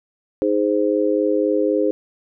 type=harmonic tone; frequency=103.83 Hz; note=G#2; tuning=in tune; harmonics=3 / 4 / 5; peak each=-20 / -20 / -20 dBFS; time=0.42-1.91 s; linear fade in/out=0 ms; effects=none